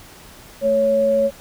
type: tone pair together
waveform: sine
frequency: 220.2 / 554.4 Hz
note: A3 / C#5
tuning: +2 / 0 cents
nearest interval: octave + major third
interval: 1598 cents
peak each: -25 / -14 dBFS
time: 0.61-1.31 s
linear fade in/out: 50 ms
effects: pink hiss -43 dBFS RMS until 1.4 s